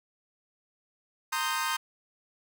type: chord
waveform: sawtooth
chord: C minor seventh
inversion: third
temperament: equal with one note detuned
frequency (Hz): 920.6 / 1046.5 / 1244.5 / 1568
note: Bb5 / C6 / Eb6 / G6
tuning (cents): -22 / 0 / 0 / 0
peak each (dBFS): -30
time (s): 1.32-1.77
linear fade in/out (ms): 10
effects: none